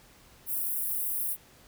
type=high-pass noise; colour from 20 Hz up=white; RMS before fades=-31 dBFS; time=0.46-1.37 s; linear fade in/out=50 ms; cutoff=9700 Hz; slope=48 dB/octave; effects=pink hiss -57 dBFS RMS until 1.67 s